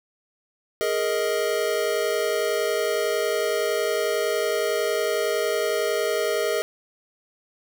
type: chord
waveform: square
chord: Ab suspended second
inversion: none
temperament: equal with one note detuned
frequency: 415.3 / 466.2 / 627.3 Hz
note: Ab4 / Bb4 / Eb5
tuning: 0 / 0 / +14 cents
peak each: -27 dBFS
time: 0.81-6.62 s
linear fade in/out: 0 ms
effects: none